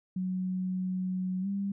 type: tone with pitch glide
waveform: sine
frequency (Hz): 185 to 198.28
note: F#3 to G3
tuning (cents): 0 to +20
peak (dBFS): -29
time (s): 0.16-1.72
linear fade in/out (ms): 5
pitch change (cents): +120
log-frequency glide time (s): 1.41-1.47
effects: none